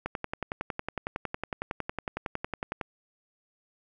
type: click train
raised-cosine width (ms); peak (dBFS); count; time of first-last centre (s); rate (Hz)
0.5; -16; 31; 0.06-2.812; 10.9
effects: none